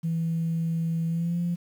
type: tone with pitch glide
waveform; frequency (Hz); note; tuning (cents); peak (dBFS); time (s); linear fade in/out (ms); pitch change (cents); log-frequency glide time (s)
sine; 164.81 to 173.2; E3 to F3; 0 to -14; -23; 0.03-1.56; 20; +86; 1.08-1.39
effects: tanh soft clip ceiling -20 dBFS + 9-bit